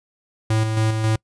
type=tone with tremolo; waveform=square; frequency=110 Hz; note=A2; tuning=in tune; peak=-17 dBFS; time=0.5-1.16 s; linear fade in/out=5 ms; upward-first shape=square; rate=3.7 Hz; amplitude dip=40%; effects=noise-tail reverb RT60 0.1 s tail -26 dB re dry + resampled to 24000 Hz